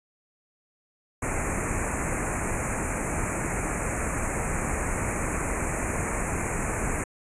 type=band-stop noise; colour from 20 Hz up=pink; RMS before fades=-28 dBFS; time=1.22-7.04 s; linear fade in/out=5 ms; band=2500 to 6600 Hz; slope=96 dB/octave; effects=resampled to 22050 Hz